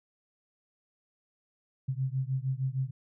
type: beating tone pair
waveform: sine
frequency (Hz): 129.3 / 135.8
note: C3 / C#3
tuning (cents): -20 / -35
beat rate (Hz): 6.5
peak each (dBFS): -31 / -32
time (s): 1.88-2.91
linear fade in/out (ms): 10
effects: none